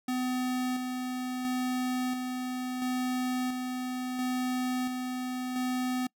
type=tone with tremolo; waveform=square; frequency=252.9 Hz; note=B3; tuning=41 cents sharp; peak=-29 dBFS; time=0.08-6.07 s; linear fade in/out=5 ms; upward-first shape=square; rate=0.73 Hz; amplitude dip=35%; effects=noise-tail reverb RT60 0.1 s tail -25 dB re dry